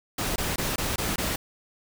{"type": "noise bursts", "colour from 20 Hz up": "pink", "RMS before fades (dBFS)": -28, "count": 6, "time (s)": [0.18, 1.36], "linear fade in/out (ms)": 5, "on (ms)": 180, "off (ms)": 20, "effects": []}